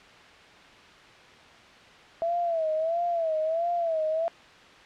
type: tone with vibrato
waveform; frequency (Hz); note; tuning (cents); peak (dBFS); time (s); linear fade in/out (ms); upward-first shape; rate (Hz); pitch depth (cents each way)
sine; 659.3; E5; 0; -24; 2.22-4.28; 0; sine; 1.5; 96
effects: white hiss -50 dBFS RMS until 4.85 s + low-pass 3000 Hz 12 dB/octave